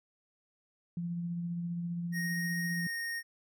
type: tone with tremolo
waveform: sine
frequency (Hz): 172.1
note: F3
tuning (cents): -25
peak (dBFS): -32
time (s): 0.97-2.87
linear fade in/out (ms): 2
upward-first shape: sine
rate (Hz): 15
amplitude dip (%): 25
type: tone with pitch glide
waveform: square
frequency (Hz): 1864.7 to 1854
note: A#6 to A#6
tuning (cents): 0 to -10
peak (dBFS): -35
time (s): 2.12-3.23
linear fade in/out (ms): 50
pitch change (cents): -10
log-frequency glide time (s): 2.75-2.82
effects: none